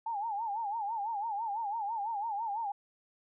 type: tone with vibrato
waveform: sine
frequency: 861 Hz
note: A5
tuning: 38 cents flat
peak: -32 dBFS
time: 0.06-2.72 s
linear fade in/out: 5 ms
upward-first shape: sine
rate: 6 Hz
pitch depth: 140 cents each way
effects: none